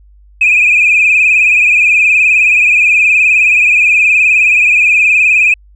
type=tone with vibrato; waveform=sine; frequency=2481 Hz; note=D#7; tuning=6 cents flat; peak=-4 dBFS; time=0.41-5.54 s; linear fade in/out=5 ms; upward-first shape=sine; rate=19 Hz; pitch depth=70 cents each way; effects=tanh soft clip ceiling -1 dBFS + added 50 Hz sine -39 dBFS peak until 5.75 s